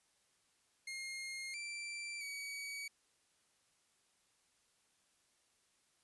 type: tone with pitch steps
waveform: sawtooth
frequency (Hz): 2135 / 2346 / 2266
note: C7 / D7 / C#7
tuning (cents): +34 / -2 / +37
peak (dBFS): -39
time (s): 0.87-2.88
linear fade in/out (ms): 5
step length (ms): 670
effects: white hiss -75 dBFS RMS until 6.03 s + resampled to 24000 Hz